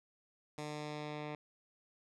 10% pulse tone with low-pass filter sweep, 150 Hz, D3, 37 cents sharp, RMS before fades -43 dBFS, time 0.58-1.35 s, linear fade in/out 2 ms, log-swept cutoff 8100 to 2700 Hz, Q 1.1, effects none

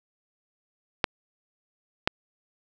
clicks, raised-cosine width 0.3 ms, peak -4 dBFS, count 2, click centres 1.042 / 2.075 s, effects none

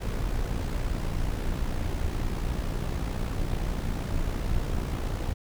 brown noise with amplitude modulation, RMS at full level -26 dBFS, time 0-5.34 s, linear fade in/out 20 ms, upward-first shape sine, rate 59.2 Hz, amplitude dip 55%, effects none

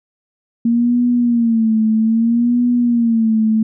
sine tone with vibrato, 230.9 Hz, A#3, 16 cents flat, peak -11 dBFS, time 0.65-3.63 s, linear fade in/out 5 ms, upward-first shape sine, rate 0.62 Hz, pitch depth 92 cents each way, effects none

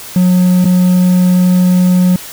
triangle tone with dropouts, 181.2 Hz, F#3, 36 cents flat, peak -4 dBFS, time 0.16-2.16 s, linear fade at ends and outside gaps 2 ms, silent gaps 0.645-0.654 s, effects white hiss -29 dBFS RMS until 2.32 s

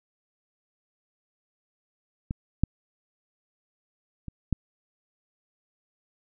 clicks, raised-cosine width 5 ms, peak -17 / -8 / -24 / -11 dBFS, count 4, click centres 2.309 / 2.636 / 4.283 / 4.527 s, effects none

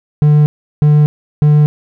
triangle tone bursts, 149.2 Hz, D3, 28 cents sharp, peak -3 dBFS, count 3, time 0.22-1.66 s, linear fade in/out 0 ms, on 240 ms, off 360 ms, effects none

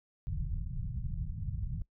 pink low-pass noise, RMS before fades -36 dBFS, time 0.27-1.82 s, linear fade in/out 0 ms, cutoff 170 Hz, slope 48 dB/octave, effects noise-tail reverb RT60 0.1 s tail -21 dB re dry

